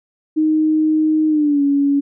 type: tone with pitch glide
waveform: sine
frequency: 311.1 to 282 Hz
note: D#4 to C#4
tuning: 0 to +30 cents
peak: -12 dBFS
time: 0.36-2.01 s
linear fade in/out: 20 ms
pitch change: -170 cents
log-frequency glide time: 1.28-1.62 s
effects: none